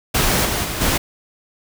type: noise with level steps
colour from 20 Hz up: pink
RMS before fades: -17 / -21 / -25 / -18 dBFS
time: 0.14-0.98 s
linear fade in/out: 10 ms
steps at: 0.44 / 0.63 / 0.8 s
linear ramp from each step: 20 ms
effects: none